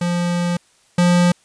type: tone pair in turn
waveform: square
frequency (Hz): 174.61 / 176.03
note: F3 / F3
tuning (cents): 0 / +14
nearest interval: unison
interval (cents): 14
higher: second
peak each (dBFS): -18 / -12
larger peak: second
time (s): 0.01-0.57 / 0.98-1.32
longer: first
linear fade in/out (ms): 5
effects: white hiss -56 dBFS RMS until 1.44 s + resampled to 22050 Hz